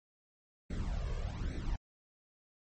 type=noise with flanger; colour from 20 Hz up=brown; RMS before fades=-36 dBFS; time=0.7-1.76 s; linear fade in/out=5 ms; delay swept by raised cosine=0.5 to 1.9 ms; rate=1.2 Hz; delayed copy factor=+0.75; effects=MP3 32 kbps